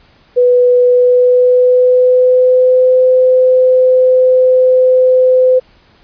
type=tone with pitch glide; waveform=sine; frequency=493.9 to 510.7 Hz; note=B4 to C5; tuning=0 to -42 cents; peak=-5 dBFS; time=0.36-5.6 s; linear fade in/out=20 ms; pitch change=+58 cents; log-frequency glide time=0.85-3.02 s; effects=pink hiss -48 dBFS RMS until 6.03 s + resampled to 11025 Hz